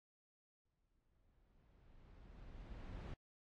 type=noise with exponential growth; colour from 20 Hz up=brown; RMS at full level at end=-45 dBFS; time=0.65-3.14 s; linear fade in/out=5 ms; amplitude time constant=540 ms; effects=low-pass 4000 Hz 12 dB/octave + AAC 48 kbps